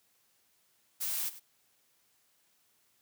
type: noise with echo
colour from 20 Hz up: blue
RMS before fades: -34 dBFS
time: 1-1.3 s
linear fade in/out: 20 ms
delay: 100 ms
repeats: 1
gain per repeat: -15 dB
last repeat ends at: 1.4 s
effects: white hiss -71 dBFS RMS until 3.01 s + high-pass 60 Hz 12 dB/octave